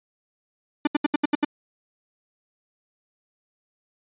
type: tone bursts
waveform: 45% pulse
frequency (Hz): 295.7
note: D4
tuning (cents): +12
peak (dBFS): -17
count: 7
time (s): 0.85-1.448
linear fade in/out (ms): 5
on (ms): 22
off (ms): 74
effects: resampled to 8000 Hz